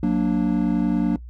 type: chord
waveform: triangle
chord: Gb augmented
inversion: none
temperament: equal with one note detuned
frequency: 182.87 / 233.1 / 293.7 Hz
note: Gb3 / Bb3 / D4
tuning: -20 / 0 / 0 cents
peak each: -20 dBFS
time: 0.03-1.16 s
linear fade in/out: 2 ms
effects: noise-tail reverb RT60 0.1 s tail -19 dB re dry + added 60 Hz sine -35 dBFS peak until 1.29 s